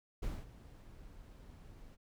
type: noise with ADSR envelope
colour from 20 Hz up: brown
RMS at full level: -38 dBFS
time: 0.22-1.97 s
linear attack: 11 ms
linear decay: 220 ms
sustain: -16 dB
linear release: 32 ms
effects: none